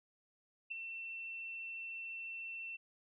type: tone with ADSR envelope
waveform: sine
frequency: 2693 Hz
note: E7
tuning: 36 cents sharp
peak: -36 dBFS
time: 0.7-2.77 s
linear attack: 18 ms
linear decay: 7 ms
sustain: -6 dB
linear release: 15 ms
effects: none